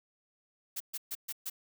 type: noise bursts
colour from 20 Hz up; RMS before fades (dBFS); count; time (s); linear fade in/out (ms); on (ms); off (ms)
blue; -37; 5; 0.76-1.5; 10; 44; 130
effects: none